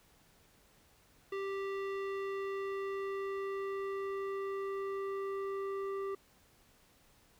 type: tone with low-pass filter sweep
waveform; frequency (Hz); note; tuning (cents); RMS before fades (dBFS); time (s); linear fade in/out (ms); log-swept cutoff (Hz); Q
square; 392; G4; 0; -38; 1.32-6.15; 5; 2600 to 1300; 1.1
effects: pink hiss -66 dBFS RMS until 7.39 s